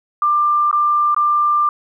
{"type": "tone with dropouts", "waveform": "sine", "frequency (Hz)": 1189, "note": "D6", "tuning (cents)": 21, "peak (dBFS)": -12, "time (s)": [0.22, 1.69], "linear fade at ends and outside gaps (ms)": 2, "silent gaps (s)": [[0.713, 0.728], [1.146, 1.164]], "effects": ["9-bit"]}